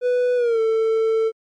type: tone with pitch glide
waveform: triangle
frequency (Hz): 494.6 to 445.8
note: B4 to A4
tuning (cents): +3 to +23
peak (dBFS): -14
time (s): 0.01-1.32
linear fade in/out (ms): 50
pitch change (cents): -180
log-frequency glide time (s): 0.36-0.6
effects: MP3 48 kbps